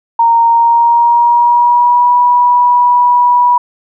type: tone with pitch glide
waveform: sine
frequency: 927 to 974.8 Hz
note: A#5 to B5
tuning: -10 to -23 cents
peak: -5 dBFS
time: 0.19-3.58 s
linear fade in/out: 5 ms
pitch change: +87 cents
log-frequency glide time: 0.47-2.13 s
effects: none